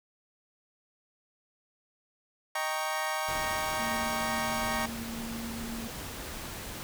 25% pulse chord, Eb dominant seventh, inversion none, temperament equal, 622.3 / 784 / 932.3 / 1108.7 Hz, Eb5 / G5 / Bb5 / Db6, 0 / 0 / 0 / 0 cents, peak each -32 dBFS, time 2.55-4.86 s, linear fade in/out 5 ms
pink noise, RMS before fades -40 dBFS, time 3.28-6.83 s, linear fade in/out 0 ms
sine tone, 230 Hz, A#3, 23 cents flat, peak -37 dBFS, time 3.79-5.88 s, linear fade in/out 10 ms
effects none

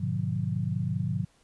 sine chord, G# diminished seventh, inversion none, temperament just, 103.83 / 124.59 / 149.51 / 179.41 Hz, G#2 / B2 / D3 / F3, 0 / +16 / +31 / +47 cents, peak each -32 dBFS, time 0-1.25 s, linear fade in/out 10 ms, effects pink hiss -64 dBFS RMS until 1.43 s + resampled to 24000 Hz

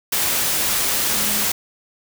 sine tone in noise, 207.3 Hz, G#3, 3 cents flat, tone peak -31 dBFS, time 1.14-1.45 s, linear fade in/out 5 ms, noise white, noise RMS -20 dBFS, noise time 0.12-1.52 s, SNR -14 dB, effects none

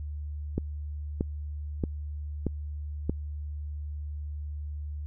click train, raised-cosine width 3 ms, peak -14 dBFS, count 5, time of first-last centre 0.58-3.096 s, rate 1.59 Hz, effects added 74 Hz sine -33 dBFS peak until 5.06 s

